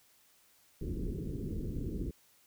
pink low-pass noise, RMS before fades -37 dBFS, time 0.81-2.11 s, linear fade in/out 5 ms, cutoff 420 Hz, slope 48 dB/octave, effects white hiss -66 dBFS RMS until 2.46 s

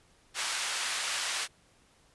pink band-pass noise, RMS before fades -33 dBFS, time 0.34-1.48 s, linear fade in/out 50 ms, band 1400 to 10000 Hz, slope 12 dB/octave, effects pink hiss -64 dBFS RMS until 2.14 s + resampled to 24000 Hz

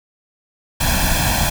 pink noise with comb filter, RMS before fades -17 dBFS, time 0.8-1.5 s, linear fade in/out 10 ms, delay 1.2 ms, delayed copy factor +0.85, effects none

